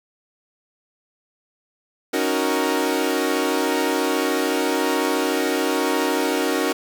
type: chord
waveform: sawtooth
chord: D# minor seventh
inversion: third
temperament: equal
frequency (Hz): 277.2 / 311.1 / 370 / 466.2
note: C#4 / D#4 / F#4 / A#4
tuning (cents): 0 / 0 / 0 / 0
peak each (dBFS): -21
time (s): 2.13-6.73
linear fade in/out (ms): 10
effects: 7-bit